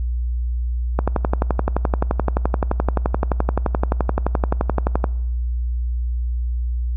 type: click train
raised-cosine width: 1 ms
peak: -4 dBFS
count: 48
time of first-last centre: 0.99-5.042 s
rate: 11.6 Hz
effects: noise-tail reverb RT60 1.0 s tail -23 dB re dry + added 60 Hz sine -19 dBFS peak until 6.96 s